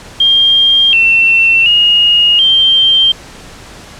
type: tone with pitch steps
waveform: sine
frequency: 3205 / 2697 / 2863 / 3153 Hz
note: G7 / E7 / F7 / G7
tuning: +38 / +39 / +42 / +9 cents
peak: -5 dBFS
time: 0.2-3.12 s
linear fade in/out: 5 ms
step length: 730 ms
effects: pink hiss -33 dBFS RMS until 3.99 s + low-pass 8000 Hz 12 dB/octave